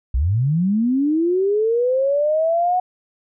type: linear sweep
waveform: sine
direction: up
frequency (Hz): 55 to 738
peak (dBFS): -15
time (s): 0.14-2.8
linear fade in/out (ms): 5
effects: none